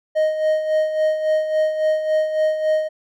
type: tone with tremolo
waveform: triangle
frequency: 622.3 Hz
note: D#5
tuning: in tune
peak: -12 dBFS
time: 0.15-2.89 s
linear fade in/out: 20 ms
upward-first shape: sine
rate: 3.6 Hz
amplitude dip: 60%
effects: none